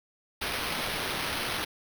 white noise with sample-and-hold, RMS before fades -32 dBFS, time 0.41-1.65 s, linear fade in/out 10 ms, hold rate 7350 Hz, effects none

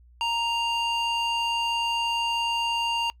square tone with band-pass filter, 932.3 Hz, A#5, in tune, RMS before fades -26 dBFS, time 0.21-3.1 s, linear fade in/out 0 ms, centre 2300 Hz, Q 1.7, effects noise-tail reverb RT60 0.1 s tail -24 dB re dry + added 60 Hz sine -51 dBFS peak until 3.2 s

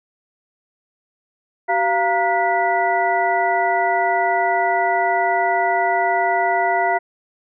sine tone cluster, 382.8 / 693 / 934 / 1445 / 1971 Hz, G4 / F5 / A#5 / F#6 / B6, -41 / -14 / +3 / -41 / -4 cents, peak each -25 / -18 / -22 / -27 / -23 dBFS, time 1.68-6.99 s, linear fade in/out 20 ms, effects none

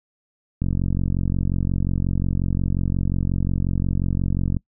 click train, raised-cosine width 5 ms, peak -10 dBFS, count 181, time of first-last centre 0.62-4.567 s, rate 45.6 Hz, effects noise-tail reverb RT60 0.1 s tail -25 dB re dry

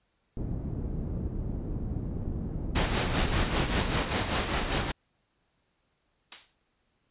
pink low-pass noise, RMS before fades -33 dBFS, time 0.37-4.01 s, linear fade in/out 2 ms, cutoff 270 Hz, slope 12 dB/octave
pink noise with tremolo, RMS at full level -26 dBFS, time 2.75-4.92 s, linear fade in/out 10 ms, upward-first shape sine, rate 5.1 Hz, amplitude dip 55%
blue noise with exponential decay, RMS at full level -29 dBFS, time 6.32-6.55 s, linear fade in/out 0 ms, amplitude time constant 50 ms
effects pink hiss -74 dBFS RMS until 7.1 s + resampled to 8000 Hz

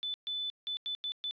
sine tone bursts at uneven times, 3501 Hz, A7, 9 cents flat, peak -33 dBFS, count 6, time 0.03-0.14 / 0.27-0.5 / 0.67-0.77 / 0.86-0.95 / 1.04-1.12 / 1.24-1.31 s, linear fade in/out 0 ms, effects resampled to 11025 Hz + 12-bit

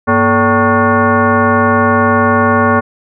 sine tone with frequency modulation, 435.3 Hz, A4, 19 cents flat, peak -7 dBFS, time 0.07-2.81 s, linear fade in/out 20 ms, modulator 336 Hz, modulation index 3.2, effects none

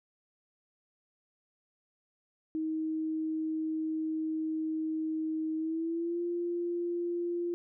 sine tone with pitch glide, 315.9 to 346.5 Hz, D#4 to F4, +26 to -14 cents, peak -30 dBFS, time 2.55-7.54 s, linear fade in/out 0 ms, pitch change +160 cents, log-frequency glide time 5.57-6.21 s, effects none

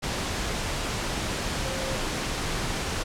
sine tone in noise, 531 Hz, C5, 25 cents sharp, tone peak -34 dBFS, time 1.64-1.97 s, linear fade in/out 20 ms, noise pink, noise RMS -29 dBFS, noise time 0.02-3.04 s, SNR -8 dB, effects low-pass 8000 Hz 12 dB/octave

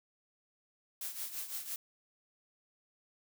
blue noise with tremolo, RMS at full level -38 dBFS, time 1.01-1.76 s, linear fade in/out 2 ms, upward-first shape triangle, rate 5.9 Hz, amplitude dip 75%, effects none

